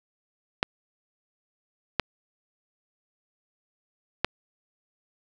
clicks, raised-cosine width 0.3 ms, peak -5 dBFS, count 3, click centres 0.629 / 1.997 / 4.246 s, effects none

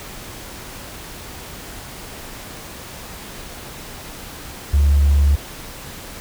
triangle tone with tanh clipping, 71.4 Hz, D2, 48 cents flat, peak -10 dBFS, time 4.73-5.36 s, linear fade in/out 10 ms, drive 1 dB, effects pink hiss -35 dBFS RMS until 6.2 s

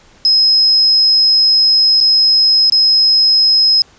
sine tone with dropouts, 5120 Hz, D#8, 49 cents sharp, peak -7 dBFS, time 0.25-3.82 s, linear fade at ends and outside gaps 1 ms, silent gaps 2.004-2.01 / 2.699-2.722 s, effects pink hiss -46 dBFS RMS until 3.98 s + resampled to 16000 Hz

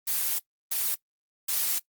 blue noise bursts at uneven times, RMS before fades -27 dBFS, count 3, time 0.07-0.39 / 0.71-0.95 / 1.48-1.79 s, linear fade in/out 10 ms, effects noise-tail reverb RT60 0.1 s tail -21 dB re dry + Opus 24 kbps

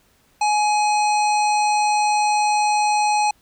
harmonic tone, 840 Hz, G#5, 19 cents sharp, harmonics 1 / 3 / 5 / 7 / 9 / 10, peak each -16 / -26 / -30 / -33 / -35 / -36 dBFS, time 0.41-3.31 s, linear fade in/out 5 ms, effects pink hiss -59 dBFS RMS until 3.41 s

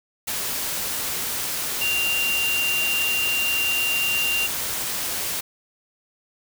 sine tone in noise, 2779 Hz, F7, 9 cents flat, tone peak -21 dBFS, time 1.81-4.47 s, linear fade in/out 10 ms, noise white, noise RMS -27 dBFS, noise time 0.27-5.41 s, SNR +3 dB, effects none

